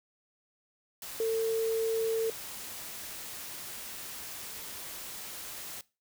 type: tone in noise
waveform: sine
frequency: 450 Hz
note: A4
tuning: 39 cents sharp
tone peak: -26 dBFS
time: 1.2-2.3 s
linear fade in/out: 2 ms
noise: white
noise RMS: -42 dBFS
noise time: 1.02-5.81 s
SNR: +13 dB
effects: noise-tail reverb RT60 0.3 s tail -21 dB re dry